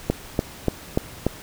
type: click train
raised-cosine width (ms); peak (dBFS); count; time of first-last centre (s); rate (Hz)
2; -5; 5; 0.1-1.266; 3.43
effects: pink hiss -41 dBFS RMS until 1.42 s